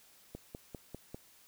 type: click train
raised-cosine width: 2 ms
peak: -29 dBFS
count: 5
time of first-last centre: 0.35-1.145 s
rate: 5.03 Hz
effects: white hiss -62 dBFS RMS until 1.47 s